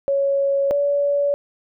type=tone pair in turn; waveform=sine; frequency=555 / 570.6 Hz; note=C#5 / C#5; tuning=+2 / +50 cents; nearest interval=unison; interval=48 cents; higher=second; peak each=-16 / -16 dBFS; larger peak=neither; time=0.08-0.71 / 0.71-1.34 s; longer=neither; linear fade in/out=0 ms; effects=none